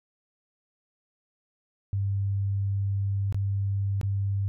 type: tone with dropouts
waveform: sine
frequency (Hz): 99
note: G2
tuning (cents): +18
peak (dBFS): -24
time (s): 1.93-4.48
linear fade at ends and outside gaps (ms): 0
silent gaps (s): 3.325-3.345 / 4.013-4.031
effects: none